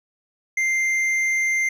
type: tone with hard clipping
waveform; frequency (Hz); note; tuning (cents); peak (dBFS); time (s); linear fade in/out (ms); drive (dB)
triangle; 2093; C7; 0; -20; 0.57-1.69; 5; 9
effects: none